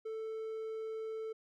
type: tone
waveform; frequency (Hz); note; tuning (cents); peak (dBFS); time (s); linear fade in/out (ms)
triangle; 441.8; A4; +7; -36; 0.05-1.33; 10
effects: none